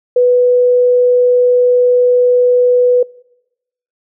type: tone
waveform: sine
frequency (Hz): 493.9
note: B4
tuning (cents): 0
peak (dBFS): -6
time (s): 0.16-3.03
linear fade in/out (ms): 5
effects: noise-tail reverb RT60 0.9 s tail -24 dB re dry